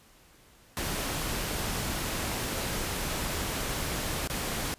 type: noise with dropouts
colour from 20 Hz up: pink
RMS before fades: -32 dBFS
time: 0.77-4.74 s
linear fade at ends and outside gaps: 0 ms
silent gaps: 4.274-4.299 s
effects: pink hiss -58 dBFS RMS until 4.78 s + resampled to 32000 Hz